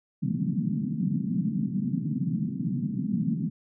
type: band-pass noise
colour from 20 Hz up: white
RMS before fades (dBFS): -28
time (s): 0.22-3.5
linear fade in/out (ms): 10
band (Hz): 140 to 240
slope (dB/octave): 48
effects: none